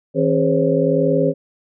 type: tone cluster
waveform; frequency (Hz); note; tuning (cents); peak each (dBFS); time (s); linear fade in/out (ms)
sine; 161.3 / 269.4 / 410.5 / 509 / 550; E3 / C#4 / G#4 / C5 / C#5; -37 / -49 / -20 / -48 / -14; -20; 0.14-1.34; 50
effects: none